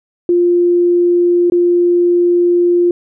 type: tone with dropouts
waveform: sine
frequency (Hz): 350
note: F4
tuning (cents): +4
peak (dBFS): -8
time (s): 0.29-2.91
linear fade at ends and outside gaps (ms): 2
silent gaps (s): 1.5-1.521
effects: none